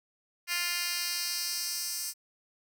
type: tone with high-pass filter sweep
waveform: 10% pulse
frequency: 349.7 Hz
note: F4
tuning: 2 cents sharp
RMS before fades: -33 dBFS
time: 0.47-2.14 s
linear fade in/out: 50 ms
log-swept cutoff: 2600 to 7000 Hz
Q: 1.4
effects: none